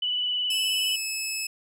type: tone with vibrato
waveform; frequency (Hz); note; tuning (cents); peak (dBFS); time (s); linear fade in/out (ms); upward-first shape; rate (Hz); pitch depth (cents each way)
sine; 2973; F#7; +8; -24; 0.02-0.96; 5; sine; 19; 26
type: tone with pitch glide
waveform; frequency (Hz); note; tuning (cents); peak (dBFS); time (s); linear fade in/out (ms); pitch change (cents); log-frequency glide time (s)
15% pulse; 2626 to 2597; E7 to E7; -7 to -26; -21; 0.5-1.47; 5; -19; 0.64-1.05
effects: none